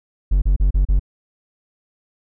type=tone bursts; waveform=triangle; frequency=46.97 Hz; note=F#1; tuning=27 cents sharp; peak=-10 dBFS; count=5; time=0.31-0.996 s; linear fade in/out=10 ms; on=110 ms; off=34 ms; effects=none